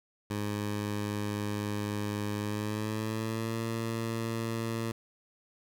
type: tone with pitch glide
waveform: 15% pulse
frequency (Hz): 103.83 to 113.88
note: G#2 to A#2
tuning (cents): 0 to -40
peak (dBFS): -25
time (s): 0.3-4.92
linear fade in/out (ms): 5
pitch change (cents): +160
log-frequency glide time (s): 2.36-3.59
effects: none